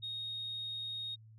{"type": "tone", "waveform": "sine", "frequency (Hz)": 3729, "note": "A#7", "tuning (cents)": 0, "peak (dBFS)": -37, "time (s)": [0.02, 1.16], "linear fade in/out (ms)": 20, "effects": ["tanh soft clip ceiling -33 dBFS", "added 110 Hz sine -54 dBFS peak until 1.38 s"]}